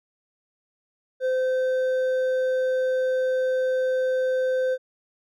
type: tone with hard clipping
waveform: triangle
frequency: 515 Hz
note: C5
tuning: 28 cents flat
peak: -22 dBFS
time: 1.2-4.78 s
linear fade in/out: 50 ms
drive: 8 dB
effects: none